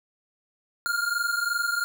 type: tone pair together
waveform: square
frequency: 1397 / 1419.8 Hz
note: F6 / F6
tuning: 0 / +28 cents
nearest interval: unison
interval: 28 cents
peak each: -28 dBFS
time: 0.86-1.84 s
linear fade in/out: 0 ms
effects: none